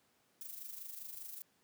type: noise with amplitude modulation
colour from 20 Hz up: violet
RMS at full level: -45 dBFS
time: 0.41-1.42 s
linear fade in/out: 0 ms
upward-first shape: sine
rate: 25.1 Hz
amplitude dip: 60%
effects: pink hiss -73 dBFS RMS until 1.63 s + high-pass 150 Hz 12 dB/octave